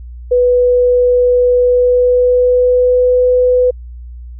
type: tone with pitch glide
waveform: sine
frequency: 493.9 to 499.9 Hz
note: B4 to B4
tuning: 0 to +21 cents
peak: -7 dBFS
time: 0.31-3.71 s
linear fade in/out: 10 ms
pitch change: +21 cents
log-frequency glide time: 1.59-3.26 s
effects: added 60 Hz sine -27 dBFS peak until 4.39 s